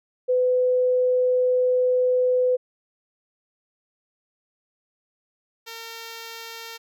sine / 5% pulse tone pair in turn, 503 / 456.7 Hz, B4 / A#4, +32 / -36 cents, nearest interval major second, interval 168 cents, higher first, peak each -17 / -24 dBFS, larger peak first, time 0.28-2.57 / 5.66-6.78 s, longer first, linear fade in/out 20 ms, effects none

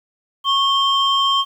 sine tone pair together, 1098 / 3154 Hz, C#6 / G7, -17 / +10 cents, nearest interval octave + tritone, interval 1827 cents, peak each -15 dBFS, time 0.44-1.45 s, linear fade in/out 50 ms, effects tanh soft clip ceiling -10 dBFS + 8-bit

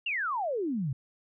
sine exponential sweep, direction down, 2890 to 122.5 Hz, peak -28 dBFS, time 0.06-0.93 s, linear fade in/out 5 ms, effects none

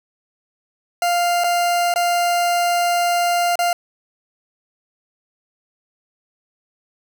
40% pulse tone with dropouts, 698.5 Hz, F5, in tune, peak -15 dBFS, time 1.02-3.73 s, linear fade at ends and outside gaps 2 ms, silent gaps 1.438-1.442 / 1.94-1.959 / 3.556-3.59 s, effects none

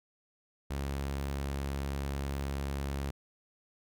sawtooth tone, 69.3 Hz, C#2, in tune, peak -29 dBFS, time 0.7-3.11 s, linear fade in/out 10 ms, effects none

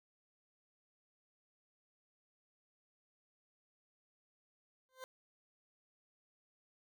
20% pulse tone with exponential growth, 518 Hz, C5, 17 cents flat, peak -38 dBFS, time 4.89-5.04 s, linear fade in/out 0 ms, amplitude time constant 31 ms, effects none

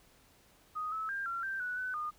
sine tone with pitch steps, 1247 / 1300 / 1596 / 1369 / 1568 / 1477 / 1506 / 1220 Hz, D#6 / E6 / G6 / F6 / G6 / F#6 / F#6 / D#6, +3 / -24 / +31 / -35 / 0 / -3 / +30 / -34 cents, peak -34 dBFS, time 0.75-2.11 s, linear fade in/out 20 ms, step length 170 ms, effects pink hiss -64 dBFS RMS until 2.18 s

